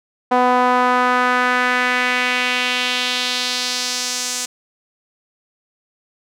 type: tone with band-pass filter sweep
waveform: sawtooth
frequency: 249.4 Hz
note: B3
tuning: 17 cents sharp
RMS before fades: -18 dBFS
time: 0.31-4.46 s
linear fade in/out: 10 ms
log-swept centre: 830 to 7000 Hz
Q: 1.9
effects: none